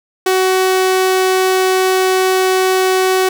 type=tone; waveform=sawtooth; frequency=374.8 Hz; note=F#4; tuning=22 cents sharp; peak=-7 dBFS; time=0.26-3.29 s; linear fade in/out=5 ms; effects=none